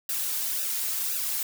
blue noise with flanger, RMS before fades -29 dBFS, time 0.09-1.43 s, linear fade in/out 2 ms, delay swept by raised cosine 0.91 to 3.71 ms, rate 1.9 Hz, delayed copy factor -0.75, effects none

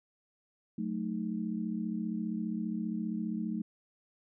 sine chord, D# diminished, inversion first, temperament equal, 185 / 220 / 311.1 Hz, F#3 / A3 / D#4, 0 / 0 / 0 cents, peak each -37 / -34 / -40 dBFS, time 0.78-3.62 s, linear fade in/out 5 ms, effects none

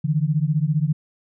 sine beating tone pair, 146.2 / 161.2 Hz, D3 / E3, -7 / -38 cents, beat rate 15 Hz, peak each -20 / -21 dBFS, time 0.04-0.93 s, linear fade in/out 10 ms, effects none

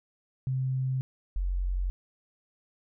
sine tone pair in turn, 130.81 / 45.48 Hz, C3 / F#1, 0 / -29 cents, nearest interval octave + tritone, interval 1829 cents, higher first, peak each -26 dBFS, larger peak neither, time 0.47-1.01 / 1.36-1.9 s, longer neither, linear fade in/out 0 ms, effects none

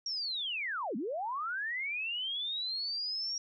sine linear two-way sweep, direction down then up, 5650 to 195.6 to 5650 Hz, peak -33 dBFS, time 0.06-3.38 s, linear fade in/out 2 ms, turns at 0.96 s, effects none

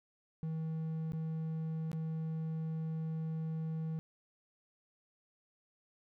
triangle tone with dropouts, 160 Hz, D#3, 49 cents sharp, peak -33 dBFS, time 0.43-3.99 s, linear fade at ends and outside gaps 0 ms, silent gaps 1.12-1.133 / 1.916-1.931 s, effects none

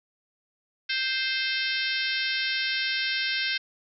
harmonic tone with a mistuned harmonic, 523.3 Hz, C5, in tune, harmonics 3 / 4 / 5 / 6 / 7 / 8 / 9 / 10, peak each -31 / -32 / -33 / -34 / -34 / -35 / -36 / -36 dBFS, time 0.89-3.58 s, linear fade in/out 10 ms, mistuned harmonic 10, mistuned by +33 cents, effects none

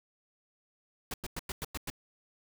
pink noise bursts, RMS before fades -37 dBFS, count 7, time 1.11-1.901 s, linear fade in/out 2 ms, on 29 ms, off 98 ms, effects none

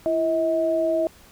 sine tone pair together, 335.5 / 640 Hz, E4 / D#5, +31 / +49 cents, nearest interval major seventh, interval 1118 cents, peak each -25 / -20 dBFS, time 0.06-1.07 s, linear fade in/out 0 ms, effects pink hiss -51 dBFS RMS until 1.31 s

